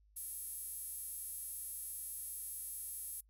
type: tone with high-pass filter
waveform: sawtooth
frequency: 462.3 Hz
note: A#4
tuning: 14 cents flat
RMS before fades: -45 dBFS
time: 0.16-3.21 s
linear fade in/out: 10 ms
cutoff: 11000 Hz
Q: 5.3
effects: noise-tail reverb RT60 0.1 s tail -26 dB re dry + added 51 Hz sine -65 dBFS peak until 3.29 s